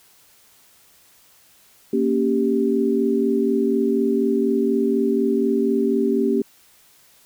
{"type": "chord", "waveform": "sine", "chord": "G diminished", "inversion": "first", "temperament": "equal", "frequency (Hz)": [233.1, 277.2, 392], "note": ["Bb3", "Db4", "G4"], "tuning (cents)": [0, 0, 0], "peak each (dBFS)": [-21, -22, -20], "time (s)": [1.93, 6.42], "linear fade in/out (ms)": 5, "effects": ["white hiss -54 dBFS RMS until 7.25 s"]}